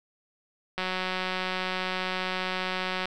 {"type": "click train", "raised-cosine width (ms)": 0.3, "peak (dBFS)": -14, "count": 422, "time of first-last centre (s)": [0.78, 3.056], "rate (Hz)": 185, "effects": []}